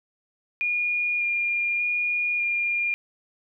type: tone with vibrato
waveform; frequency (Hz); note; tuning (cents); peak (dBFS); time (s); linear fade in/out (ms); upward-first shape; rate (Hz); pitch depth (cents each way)
sine; 2421; D#7; -48; -22; 0.61-2.94; 0; square; 0.84; 9
effects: none